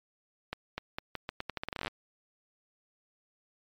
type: accelerating click train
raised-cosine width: 0.3 ms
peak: -18 dBFS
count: 19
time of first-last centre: 0.53-1.88 s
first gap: 250 ms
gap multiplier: 0.82
effects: MP3 96 kbps